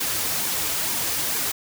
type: noise with flanger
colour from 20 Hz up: white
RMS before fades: -25 dBFS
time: 0-1.52 s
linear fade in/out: 10 ms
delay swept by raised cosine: 1.5 to 5.4 ms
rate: 2.2 Hz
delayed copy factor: -0.55
effects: none